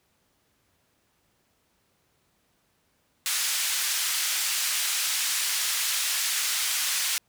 white band-pass noise, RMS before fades -27 dBFS, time 3.26-7.18 s, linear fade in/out 0 ms, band 1600 to 9700 Hz, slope 12 dB/octave, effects pink hiss -69 dBFS RMS until 7.28 s + high-pass 60 Hz 12 dB/octave

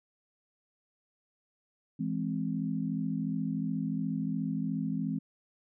sine chord, E augmented, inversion none, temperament equal, 164.81 / 207.7 / 261.6 Hz, E3 / G#3 / B#3, 0 / 0 / 0 cents, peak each -34 dBFS, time 1.99-5.19 s, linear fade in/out 10 ms, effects none

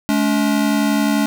square tone pair together, 213.2 / 284.6 Hz, G#3 / C#4, +46 / +46 cents, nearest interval perfect fourth, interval 500 cents, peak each -18 dBFS, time 0.09-1.26 s, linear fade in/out 0 ms, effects none

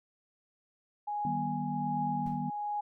sine tone with tremolo, 830 Hz, G#5, 1 cent flat, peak -30 dBFS, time 1.07-2.81 s, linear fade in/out 10 ms, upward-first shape triangle, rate 1.3 Hz, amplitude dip 55%
sine chord, Eb augmented, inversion none, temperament just, 155.56 / 194.45 / 243.1 Hz, Eb3 / G3 / B3, 0 / -14 / -27 cents, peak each -37 / -38 / -36 dBFS, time 1.25-2.5 s, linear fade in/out 2 ms
brown noise with exponential decay, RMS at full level -44 dBFS, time 2.26-2.5 s, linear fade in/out 2 ms, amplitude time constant 52 ms
effects none

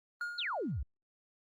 triangle tone with exponential decay, 1425 Hz, F6, 34 cents sharp, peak -31 dBFS, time 0.21-0.81 s, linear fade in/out 1 ms, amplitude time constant 130 ms
sine exponential sweep, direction down, 4455 to 52.7 Hz, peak -33 dBFS, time 0.38-0.83 s, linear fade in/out 5 ms
effects Opus 24 kbps

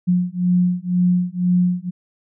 sine beating tone pair, 178.1 / 180.1 Hz, F3 / F#3, +34 / -46 cents, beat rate 2 Hz, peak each -18 dBFS, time 0.07-1.91 s, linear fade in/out 20 ms, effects none

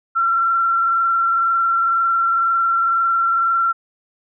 sine tone with frequency modulation, 1358 Hz, F6, 49 cents flat, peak -14 dBFS, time 0.15-3.73 s, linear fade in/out 20 ms, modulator 22 Hz, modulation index 0.96, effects none

